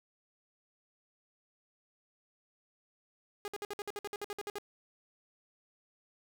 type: tone bursts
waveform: sawtooth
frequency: 410.2 Hz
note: G#4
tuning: 21 cents flat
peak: -33 dBFS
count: 14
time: 3.45-4.584 s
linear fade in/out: 0 ms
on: 29 ms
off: 56 ms
effects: none